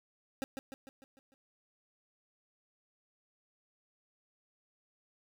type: tone with echo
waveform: 25% pulse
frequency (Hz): 268.8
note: C4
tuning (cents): +47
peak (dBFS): -30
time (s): 0.42-0.44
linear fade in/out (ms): 0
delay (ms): 150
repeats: 6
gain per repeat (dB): -5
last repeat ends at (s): 1.34
effects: none